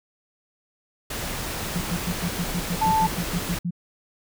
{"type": "noise", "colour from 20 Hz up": "pink", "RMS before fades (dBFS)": -30, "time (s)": [1.1, 3.59], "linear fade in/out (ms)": 5}
{"type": "tone bursts", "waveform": "sine", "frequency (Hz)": 174.3, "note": "F3", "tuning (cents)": -3, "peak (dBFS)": -23, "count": 13, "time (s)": [1.75, 3.708], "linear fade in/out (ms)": 10, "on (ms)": 62, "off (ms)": 96}
{"type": "tone", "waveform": "sine", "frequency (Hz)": 880, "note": "A5", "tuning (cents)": 0, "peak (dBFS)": -18, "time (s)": [2.81, 3.07], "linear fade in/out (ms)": 10}
{"effects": []}